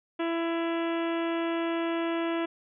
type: harmonic tone with a mistuned harmonic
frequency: 333.6 Hz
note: E4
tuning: 21 cents sharp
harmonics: 1 / 2 / 3 / 4 / 5 / 6 / 7 / 8 / 9 / 10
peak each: -28 / -34 / -38 / -40 / -42 / -44 / -45 / -46 / -47 / -48 dBFS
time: 0.19-2.46 s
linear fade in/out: 10 ms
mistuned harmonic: 9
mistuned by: -46 cents
effects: none